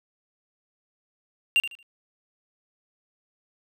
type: tone with echo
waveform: triangle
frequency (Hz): 2778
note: F7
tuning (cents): -10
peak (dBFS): -15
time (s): 1.56-1.6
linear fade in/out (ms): 0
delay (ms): 76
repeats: 3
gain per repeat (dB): -12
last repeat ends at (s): 1.828
effects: none